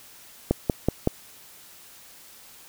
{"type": "click train", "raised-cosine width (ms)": 2, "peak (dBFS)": -6, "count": 4, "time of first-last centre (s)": [0.51, 1.074], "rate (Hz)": 5.32, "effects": ["white hiss -49 dBFS RMS until 2.68 s"]}